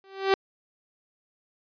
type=tone with exponential growth; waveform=sawtooth; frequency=387.6 Hz; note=G4; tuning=20 cents flat; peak=-12 dBFS; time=0.04-0.34 s; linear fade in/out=1 ms; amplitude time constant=65 ms; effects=resampled to 11025 Hz